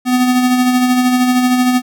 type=tone with tremolo; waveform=square; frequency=250.7 Hz; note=B3; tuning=26 cents sharp; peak=-9 dBFS; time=0.05-1.82 s; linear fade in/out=50 ms; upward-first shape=sine; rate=13 Hz; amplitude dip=40%; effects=none